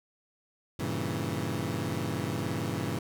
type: chord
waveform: 20% pulse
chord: G diminished seventh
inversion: none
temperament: equal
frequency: 98 / 116.54 / 138.59 / 164.81 Hz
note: G2 / Bb2 / Db3 / Fb3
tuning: 0 / 0 / 0 / 0 cents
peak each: -31 dBFS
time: 0.79-2.99 s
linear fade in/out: 5 ms
effects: none